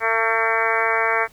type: harmonic tone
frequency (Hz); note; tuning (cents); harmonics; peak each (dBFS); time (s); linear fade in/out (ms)
225.5; A3; +43; 2 / 3 / 4 / 5 / 6 / 7 / 8 / 9 / 10; -26 / -26 / -26 / -26 / -26 / -26 / -26 / -26 / -26; 0-1.28; 50
effects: pink hiss -52 dBFS RMS until 1.32 s